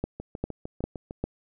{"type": "two click trains", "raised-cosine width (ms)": 2, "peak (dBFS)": [-14, -22], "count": [4, 7], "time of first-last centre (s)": [[0.04, 1.24], [0.2, 1.109]], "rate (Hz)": [2.5, 6.6], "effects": []}